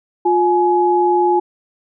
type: tone pair together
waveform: sine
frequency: 354.3 / 842.7 Hz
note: F4 / G#5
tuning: +25 / +25 cents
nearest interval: octave + minor third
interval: 1500 cents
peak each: -14 dBFS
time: 0.25-1.4 s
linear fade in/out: 10 ms
effects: none